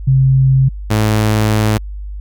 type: tone pair in turn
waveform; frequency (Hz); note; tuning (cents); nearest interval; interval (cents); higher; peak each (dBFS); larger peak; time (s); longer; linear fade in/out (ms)
sine / sawtooth; 133 / 107.66; C3 / A2; +29 / -37; major third; 366; first; -7; neither; 0.07-0.69 / 0.9-1.78; second; 10
effects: added 50 Hz sine -23 dBFS peak until 2.2 s